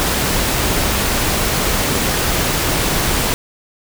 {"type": "noise", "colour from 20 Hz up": "pink", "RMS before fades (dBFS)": -17, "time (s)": [0, 3.34], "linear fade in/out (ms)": 0, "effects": []}